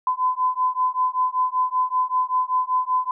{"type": "beating tone pair", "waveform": "sine", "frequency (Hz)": [1012, 1017.2], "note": ["B5", "C6"], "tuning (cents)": [42, -49], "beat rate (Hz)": 5.2, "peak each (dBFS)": -22, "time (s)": [0.07, 3.11], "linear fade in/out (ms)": 2, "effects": []}